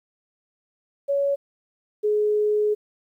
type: tone pair in turn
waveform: sine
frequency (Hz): 561 / 421.2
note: C#5 / G#4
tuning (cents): +21 / +24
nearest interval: perfect fourth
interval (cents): 497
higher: first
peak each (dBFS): -19 / -18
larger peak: second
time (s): 1.08-1.36 / 2.03-2.75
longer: second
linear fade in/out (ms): 20
effects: 10-bit